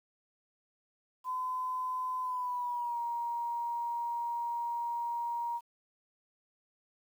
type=tone with pitch glide; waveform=sine; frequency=1017 to 943.4 Hz; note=C6 to A#5; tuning=-50 to +20 cents; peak=-32 dBFS; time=1.24-5.61 s; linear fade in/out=50 ms; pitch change=-130 cents; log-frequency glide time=2.22-2.99 s; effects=10-bit